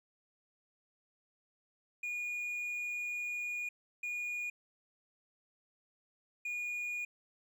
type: tone bursts at uneven times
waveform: triangle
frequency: 2442 Hz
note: D#7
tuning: 33 cents flat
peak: -34 dBFS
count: 3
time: 2.03-3.69 / 4.03-4.5 / 6.45-7.05 s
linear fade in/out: 5 ms
effects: none